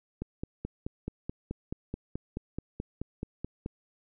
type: click train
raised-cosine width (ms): 3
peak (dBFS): -21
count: 17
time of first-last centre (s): 0.22-3.661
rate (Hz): 4.65
effects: none